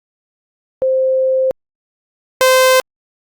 sine / sawtooth tone pair in turn, 523.3 / 517.3 Hz, C5 / C5, 0 / -20 cents, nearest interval unison, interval 20 cents, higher first, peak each -11 / -4 dBFS, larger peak second, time 0.82-1.51 / 2.41-2.8 s, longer first, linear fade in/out 0 ms, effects Opus 48 kbps

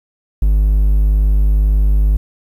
triangle tone, 51 Hz, G#1, 31 cents flat, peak -7 dBFS, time 0.42-2.17 s, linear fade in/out 5 ms, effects 8-bit

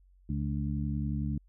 harmonic tone with a mistuned harmonic, 71 Hz, C#2, 42 cents sharp, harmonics 1 / 2 / 3 / 4, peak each -34 / -33 / -35 / -40 dBFS, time 0.29-1.38 s, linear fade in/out 5 ms, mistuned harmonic 4, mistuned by +44 cents, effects added 46 Hz sine -58 dBFS peak until 1.48 s

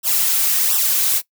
blue noise with flanger, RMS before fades -17 dBFS, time 0.03-1.22 s, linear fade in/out 50 ms, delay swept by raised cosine 0.44 to 4.14 ms, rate 1.4 Hz, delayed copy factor -0.8, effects noise-tail reverb RT60 0.1 s tail -19 dB re dry

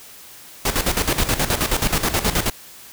pink noise with tremolo, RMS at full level -18 dBFS, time 0.65-2.5 s, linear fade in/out 5 ms, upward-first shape square, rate 9.4 Hz, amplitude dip 70%, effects white hiss -42 dBFS RMS until 2.92 s

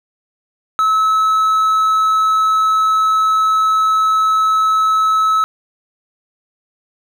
triangle tone, 1296 Hz, E6, 30 cents flat, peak -9 dBFS, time 0.79-5.44 s, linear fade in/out 0 ms, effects none

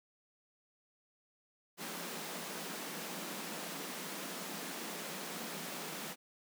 pink high-pass noise, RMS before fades -43 dBFS, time 1.77-6.16 s, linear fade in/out 50 ms, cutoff 160 Hz, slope 96 dB/octave, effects none

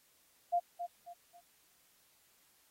sine tone with echo, 698.5 Hz, F5, in tune, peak -27 dBFS, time 0.52-0.6 s, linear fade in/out 20 ms, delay 270 ms, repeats 3, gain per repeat -9 dB, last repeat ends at 1.41 s, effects white hiss -69 dBFS RMS until 2.7 s + AAC 48 kbps

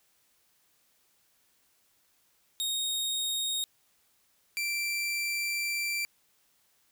sawtooth tone pair in turn, 3729 / 2349 Hz, A#7 / D7, 0 / 0 cents, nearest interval minor sixth, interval 800 cents, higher first, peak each -26 dBFS, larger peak neither, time 2.6-3.64 / 4.57-6.05 s, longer second, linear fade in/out 0 ms, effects white hiss -69 dBFS RMS until 6.91 s

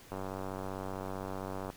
click train, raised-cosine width 1 ms, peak -25 dBFS, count 152, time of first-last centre 0.12-1.701 s, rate 95.5 Hz, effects pink hiss -55 dBFS RMS until 1.76 s

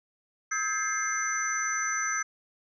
sine tone cluster, 1281 / 1594 / 1713 / 2100 / 6030 Hz, E6 / G6 / A6 / C7 / F#8, -50 / +28 / -47 / +6 / +32 cents, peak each -33 / -33 / -39 / -34 / -31 dBFS, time 0.51-2.23 s, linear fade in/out 10 ms, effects none

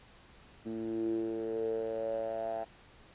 10% pulse tone with band-pass filter sweep, 112.1 Hz, A2, 33 cents sharp, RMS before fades -35 dBFS, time 0.65-2.65 s, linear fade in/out 20 ms, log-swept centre 270 to 730 Hz, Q 7, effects pink hiss -58 dBFS RMS until 3.14 s + resampled to 8000 Hz

